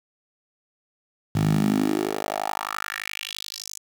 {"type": "tone with high-pass filter sweep", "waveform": "10% pulse", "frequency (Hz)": 51.6, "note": "G#1", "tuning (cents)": -10, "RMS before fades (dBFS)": -26, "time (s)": [1.35, 3.79], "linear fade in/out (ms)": 5, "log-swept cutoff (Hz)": [120, 7000], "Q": 3.8, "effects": ["7-bit"]}